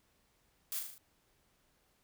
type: noise with echo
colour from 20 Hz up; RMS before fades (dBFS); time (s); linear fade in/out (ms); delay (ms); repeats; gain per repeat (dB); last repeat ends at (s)
blue; -38; 0.72-0.79; 0; 38; 5; -4; 0.98
effects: pink hiss -73 dBFS RMS until 2.03 s